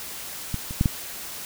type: clicks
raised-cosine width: 5 ms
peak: -14 / -21 / -7 / -7 dBFS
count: 4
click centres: 0.543 / 0.709 / 0.811 / 0.858 s
effects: white hiss -36 dBFS RMS until 1.45 s